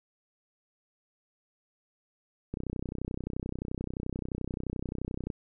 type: click train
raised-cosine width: 3 ms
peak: -21 dBFS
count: 88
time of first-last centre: 2.54-5.302 s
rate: 31.5 Hz
effects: none